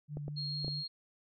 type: tone with vibrato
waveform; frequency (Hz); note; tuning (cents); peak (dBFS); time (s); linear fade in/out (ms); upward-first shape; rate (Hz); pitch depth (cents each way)
sine; 146.83; D3; 0; -38; 0.08-0.84; 50; triangle; 4.6; 21
type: clicks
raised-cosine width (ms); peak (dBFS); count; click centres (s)
2; -29; 4; 0.171 / 0.281 / 0.646 / 0.681
type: tone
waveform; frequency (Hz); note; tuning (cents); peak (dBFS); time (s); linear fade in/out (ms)
sine; 4259; C8; +30; -37; 0.36-0.88; 20
effects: none